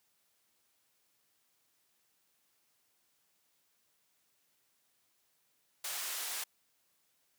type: band-pass noise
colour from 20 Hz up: white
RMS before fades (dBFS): -39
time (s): 5.84-6.44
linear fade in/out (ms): 5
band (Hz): 670 to 15000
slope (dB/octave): 12
effects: white hiss -75 dBFS RMS until 7.38 s + high-pass 80 Hz 12 dB/octave